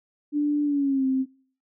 sine tone with pitch glide, 293.7 to 263.2 Hz, D4 to C4, 0 to +10 cents, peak -20 dBFS, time 0.32-1.26 s, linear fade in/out 50 ms, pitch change -190 cents, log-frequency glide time 0.64-1.06 s, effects noise-tail reverb RT60 0.5 s tail -23 dB re dry

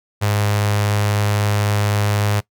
sawtooth tone with notch filter, 103.83 Hz, G#2, in tune, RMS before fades -18 dBFS, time 0.21-2.41 s, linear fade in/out 20 ms, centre 260 Hz, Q 0.91, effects noise-tail reverb RT60 0.1 s tail -20 dB re dry

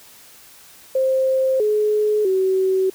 sine tone with pitch steps, 526 / 423.7 / 378.7 Hz, C5 / G#4 / F#4, +9 / +35 / +40 cents, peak -15 dBFS, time 0.95-2.9 s, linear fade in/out 5 ms, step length 650 ms, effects white hiss -46 dBFS RMS until 2.94 s

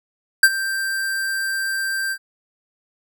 square tone with ADSR envelope, 1573 Hz, G6, 6 cents sharp, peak -6 dBFS, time 0.43-2.18 s, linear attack 4 ms, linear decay 52 ms, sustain -16 dB, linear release 65 ms, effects none

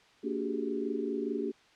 sine tone cluster, 230.4 / 288.2 / 367.1 / 389.2 / 414.1 Hz, A#3 / D4 / F#4 / G4 / G#4, -20 / -33 / -14 / -12 / -5 cents, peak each -37 / -36 / -39 / -36 / -38 dBFS, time 0.23-1.52 s, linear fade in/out 20 ms, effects white hiss -61 dBFS RMS until 1.75 s + low-pass 4000 Hz 12 dB/octave

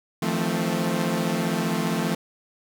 sawtooth chord, F dominant seventh, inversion third, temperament equal with one note detuned, 159.38 / 174.61 / 220 / 261.6 Hz, Eb3 / F3 / A3 / C4, +42 / 0 / 0 / 0 cents, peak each -26 / -23 / -23 / -27 dBFS, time 0.22-2.15 s, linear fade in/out 5 ms, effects none

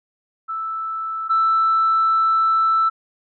sine tone pair in turn, 1318 / 1323.2 Hz, E6 / E6, -1 / +6 cents, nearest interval unison, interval 7 cents, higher second, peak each -23 / -13 dBFS, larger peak second, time 0.48-1.29 / 1.29-2.9 s, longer second, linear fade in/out 20 ms, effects tanh soft clip ceiling -10 dBFS

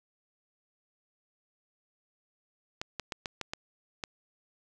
clicks, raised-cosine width 0.2 ms, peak -17 dBFS, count 7, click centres 2.815 / 2.997 / 3.122 / 3.258 / 3.413 / 3.535 / 4.038 s, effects none

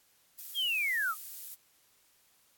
violet noise, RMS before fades -43 dBFS, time 0.38-1.55 s, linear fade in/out 10 ms
sine linear sweep, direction down, 3334 to 1200 Hz, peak -28 dBFS, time 0.54-1.15 s, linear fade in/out 50 ms
effects white hiss -67 dBFS RMS until 2.57 s + AAC 64 kbps

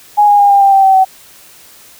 sine tone with pitch steps, 830.6 / 820.1 / 809.8 / 799.5 / 789.4 / 779.5 / 769.6 / 759.9 Hz, G#5 / G#5 / G#5 / G5 / G5 / G5 / G5 / F#5, 0 / -22 / -44 / +34 / +12 / -10 / -32 / +46 cents, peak -4 dBFS, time 0.17-1.05 s, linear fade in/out 20 ms, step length 110 ms, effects white hiss -40 dBFS RMS until 1.99 s

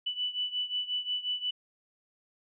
sine beating tone pair, 2973 / 2978.6 Hz, F#7 / F#7, +8 / +11 cents, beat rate 5.6 Hz, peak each -32 / -35 dBFS, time 0.06-1.51 s, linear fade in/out 10 ms, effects none

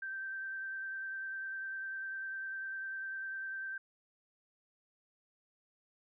sine tone with vibrato, 1561 Hz, G6, 8 cents flat, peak -38 dBFS, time 0.02-3.78 s, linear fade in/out 5 ms, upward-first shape square, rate 10 Hz, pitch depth 11 cents each way, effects none

